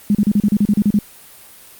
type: tone bursts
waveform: sine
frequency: 206.4 Hz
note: G#3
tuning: 10 cents flat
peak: -10 dBFS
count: 11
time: 0.1-0.989 s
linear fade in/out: 2 ms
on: 49 ms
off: 35 ms
effects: white hiss -42 dBFS RMS until 1.79 s + Opus 32 kbps